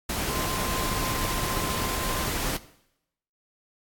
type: tone in noise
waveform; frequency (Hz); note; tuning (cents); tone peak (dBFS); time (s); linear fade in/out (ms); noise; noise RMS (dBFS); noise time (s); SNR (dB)
sine; 1041; C6; -9; -35; 0.29-2.27; 5; pink; -29; 0.09-2.57; -9
effects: noise-tail reverb RT60 0.8 s tail -17 dB re dry + AAC 64 kbps